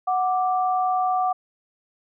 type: tone pair together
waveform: sine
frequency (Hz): 739.2 / 1174.7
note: F#5 / D6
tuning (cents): -2 / 0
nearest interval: minor sixth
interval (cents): 802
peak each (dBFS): -20 / -26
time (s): 0.07-1.33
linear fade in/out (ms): 10
effects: none